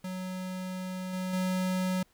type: tone with level steps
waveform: square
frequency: 185 Hz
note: F#3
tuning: in tune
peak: -35 / -32 / -28 dBFS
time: 0.04-2.03 s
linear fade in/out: 5 ms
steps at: 1.13 / 1.33 s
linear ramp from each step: 5 ms
effects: pink hiss -67 dBFS RMS until 2.13 s